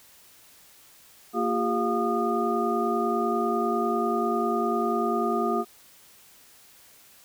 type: tone cluster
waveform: sine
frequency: 231.1 / 353.2 / 403.3 / 705 / 1224 Hz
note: A#3 / F4 / G4 / F5 / D#6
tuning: -15 / +20 / +49 / +16 / -29 cents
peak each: -29 dBFS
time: 1.33-5.65 s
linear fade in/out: 50 ms
effects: white hiss -54 dBFS RMS until 7.24 s